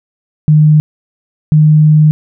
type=tone pair in turn; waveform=sine; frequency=152.6 / 153.21 Hz; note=D#3 / D#3; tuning=-33 / -26 cents; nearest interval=unison; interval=7 cents; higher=second; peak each=-3 dBFS; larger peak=neither; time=0.48-0.8 / 1.52-2.11 s; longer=second; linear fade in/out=0 ms; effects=none